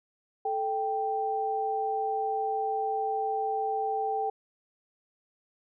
sine tone pair together, 437.2 / 784 Hz, A4 / G5, -11 / 0 cents, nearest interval minor seventh, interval 1011 cents, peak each -32 / -28 dBFS, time 0.45-4.3 s, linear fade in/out 5 ms, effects none

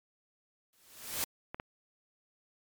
white noise with exponential growth, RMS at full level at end -31 dBFS, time 0.73-1.24 s, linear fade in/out 0 ms, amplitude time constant 110 ms
clicks, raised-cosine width 0.5 ms, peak -24 dBFS, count 2, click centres 1.545 / 1.599 s
effects MP3 96 kbps

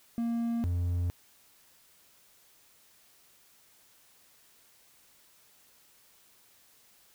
triangle tone pair in turn, 233 / 87.6 Hz, A#3 / F2, -1 / +6 cents, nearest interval octave + perfect fourth, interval 1693 cents, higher first, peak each -26 / -25 dBFS, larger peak second, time 0.18-0.64 / 0.64-1.1 s, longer neither, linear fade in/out 0 ms, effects white hiss -62 dBFS RMS until 7.14 s

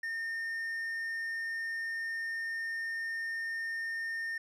triangle tone, 1822 Hz, A#6, 40 cents flat, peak -32 dBFS, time 0.03-4.38 s, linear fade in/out 5 ms, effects resampled to 32000 Hz

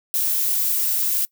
violet noise, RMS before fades -21 dBFS, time 0.14-1.25 s, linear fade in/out 0 ms, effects noise-tail reverb RT60 0.1 s tail -23 dB re dry

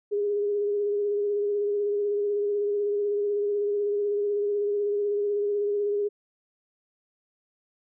sine tone with vibrato, 410.1 Hz, G#4, 22 cents flat, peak -23 dBFS, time 0.11-6.09 s, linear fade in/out 20 ms, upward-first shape sine, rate 16 Hz, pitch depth 24 cents each way, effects none

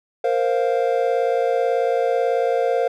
triangle chord, Bb suspended second, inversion none, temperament just, 466.2 / 524.4 / 699.2 Hz, Bb4 / C5 / F5, 0 / +4 / +2 cents, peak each -19 / -19 / -21 dBFS, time 0.24-2.88 s, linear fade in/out 5 ms, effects none

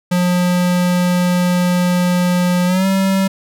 square tone with pitch glide, 178.6 to 192.53 Hz, F3 to G3, +39 to -31 cents, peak -13 dBFS, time 0.11-3.28 s, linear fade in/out 10 ms, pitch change +130 cents, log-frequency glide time 2.66-2.86 s, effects none

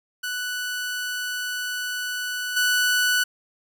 sawtooth tone with level steps, 1484 Hz, F#6, 5 cents sharp, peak -23 / -15 dBFS, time 0.23-3.24 s, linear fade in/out 10 ms, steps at 2.56 s, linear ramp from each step 10 ms, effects none

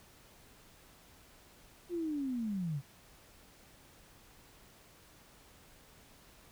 sine linear sweep, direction down, 358.1 to 130.81 Hz, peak -33 dBFS, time 1.89-2.82 s, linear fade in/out 50 ms, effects pink hiss -60 dBFS RMS until 6.51 s

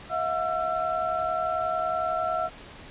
sine tone cluster, 647 / 718 / 1345 Hz, E5 / F5 / E6, -32 / +48 / +34 cents, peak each -29 dBFS, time 0.09-2.5 s, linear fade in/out 50 ms, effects pink hiss -45 dBFS RMS until 2.9 s + resampled to 8000 Hz

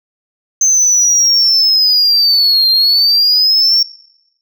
sine linear two-way sweep, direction down then up, 6270 to 4159 to 5510 Hz, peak -5 dBFS, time 0.61-3.83 s, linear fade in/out 5 ms, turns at 2.7 s, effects noise-tail reverb RT60 0.9 s tail -23 dB re dry + tanh soft clip ceiling -6 dBFS

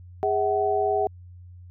sine tone cluster, 410.8 / 649 / 752 Hz, G#4 / E5 / F#5, -19 / -27 / +28 cents, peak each -24 / -27 / -24 dBFS, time 0.23-1.07 s, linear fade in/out 0 ms, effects added 89 Hz sine -42 dBFS peak until 1.7 s

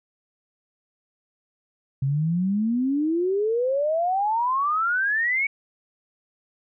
sine exponential sweep, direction up, 131.7 to 2268 Hz, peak -20 dBFS, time 2.02-5.47 s, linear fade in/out 5 ms, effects none

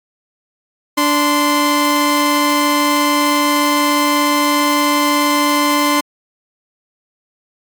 sawtooth tone pair together, 291.6 / 1039 Hz, D4 / C6, -12 / -12 cents, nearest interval octave + minor seventh, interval 2200 cents, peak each -11 dBFS, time 0.97-6.01 s, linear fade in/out 10 ms, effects AAC 64 kbps

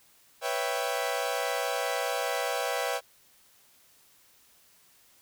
sawtooth chord, C# half-diminished seventh, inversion third, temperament equal, 493.9 / 554.4 / 659.3 / 784 Hz, B4 / C#5 / E5 / G5, 0 / 0 / 0 / 0 cents, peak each -30 dBFS, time 0.41-3.01 s, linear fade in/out 50 ms, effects white hiss -61 dBFS RMS until 5.21 s

